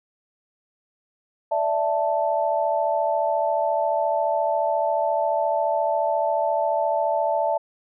sine chord, D suspended second, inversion none, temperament equal with one note detuned, 585 / 659.3 / 880 Hz, D5 / E5 / A5, -7 / 0 / 0 cents, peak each -25 / -23 / -24 dBFS, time 1.51-7.58 s, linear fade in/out 10 ms, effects none

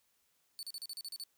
sawtooth tone bursts, 4486 Hz, C#8, 20 cents sharp, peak -38 dBFS, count 9, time 0.59-1.237 s, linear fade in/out 0 ms, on 39 ms, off 37 ms, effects white hiss -75 dBFS RMS until 1.37 s

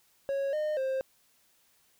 triangle tone with pitch steps, 551 / 610 / 529 Hz, C#5 / D#5 / C5, -11 / -34 / +19 cents, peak -26 dBFS, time 0.29-1.01 s, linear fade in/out 0 ms, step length 240 ms, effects white hiss -67 dBFS RMS until 1.99 s

